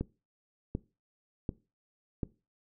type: click train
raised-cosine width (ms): 3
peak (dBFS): -19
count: 4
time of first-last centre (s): 0.01-2.232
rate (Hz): 1.35
effects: noise-tail reverb RT60 0.3 s tail -20 dB re dry